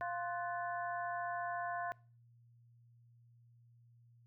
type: harmonic tone with a mistuned harmonic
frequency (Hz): 349.2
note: F4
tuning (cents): 0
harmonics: 2 / 3 / 4 / 5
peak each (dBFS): -39 / -43 / -45 / -47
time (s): 0.01-1.92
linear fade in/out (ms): 0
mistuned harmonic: 4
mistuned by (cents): +110
effects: noise-tail reverb RT60 0.4 s tail -23 dB re dry + added 118 Hz sine -62 dBFS peak until 4.26 s